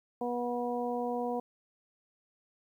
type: harmonic tone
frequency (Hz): 242.8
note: B3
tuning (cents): -29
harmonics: 1 / 2 / 3 / 4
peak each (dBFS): -36 / -34 / -36 / -41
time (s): 0.21-1.4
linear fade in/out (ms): 5
effects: 11-bit